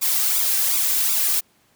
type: noise with flanger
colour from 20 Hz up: blue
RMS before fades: -20 dBFS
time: 0.01-1.41 s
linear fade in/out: 20 ms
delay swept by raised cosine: 0.81 to 2.61 ms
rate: 2.7 Hz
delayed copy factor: +0.8
effects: pink hiss -60 dBFS RMS until 1.75 s + high-pass 100 Hz 12 dB/octave